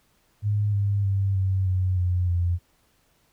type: tone with pitch steps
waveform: sine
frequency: 103.83 / 100.87 / 98 / 95.21 / 92.5 / 89.87 / 87.31 Hz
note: G#2 / G2 / G2 / G2 / F#2 / F#2 / F2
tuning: 0 / +50 / 0 / -50 / 0 / -50 / 0 cents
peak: -20 dBFS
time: 0.42-2.59 s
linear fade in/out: 50 ms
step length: 310 ms
effects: pink hiss -65 dBFS RMS until 3.32 s